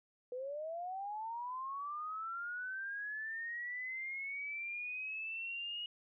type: linear sweep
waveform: sine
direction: up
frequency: 486.7 to 2895 Hz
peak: -39 dBFS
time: 0.32-5.86 s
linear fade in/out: 2 ms
effects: none